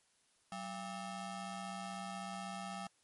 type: ring-modulated tone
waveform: 25% pulse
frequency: 493.9 Hz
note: B4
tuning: in tune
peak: -35 dBFS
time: 0.52-2.87 s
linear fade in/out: 2 ms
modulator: 305 Hz
effects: white hiss -73 dBFS RMS until 3.03 s + MP3 48 kbps